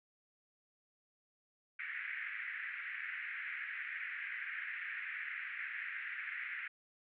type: band-pass noise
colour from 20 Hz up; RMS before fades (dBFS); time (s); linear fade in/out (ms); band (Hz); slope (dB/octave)
white; -43; 1.79-6.68; 5; 1600 to 2200; 48
effects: none